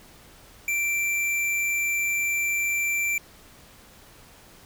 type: tone with hard clipping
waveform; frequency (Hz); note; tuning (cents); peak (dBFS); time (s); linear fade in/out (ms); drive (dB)
sine; 2349; D7; 0; -24; 0.68-3.18; 2; 17
effects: pink hiss -51 dBFS RMS until 4.65 s